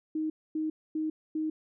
sine tone bursts, 312.5 Hz, D#4, 8 cents sharp, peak -28 dBFS, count 4, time 0.15-1.5 s, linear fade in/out 5 ms, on 150 ms, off 250 ms, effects none

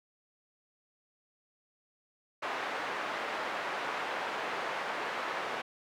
pink band-pass noise, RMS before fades -36 dBFS, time 2.42-5.62 s, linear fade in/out 10 ms, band 620 to 2000 Hz, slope 12 dB/octave, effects none

